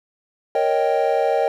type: chord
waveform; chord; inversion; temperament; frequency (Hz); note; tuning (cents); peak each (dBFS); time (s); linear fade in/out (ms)
triangle; Eb dominant seventh; second; equal; 466.2 / 554.4 / 622.3 / 784; Bb4 / Db5 / Eb5 / G5; 0 / 0 / 0 / 0; -20; 0.55-1.48; 2
effects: none